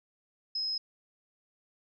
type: tone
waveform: sine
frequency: 5120 Hz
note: D#8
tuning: 49 cents sharp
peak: -30 dBFS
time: 0.55-0.78 s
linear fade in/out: 5 ms
effects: none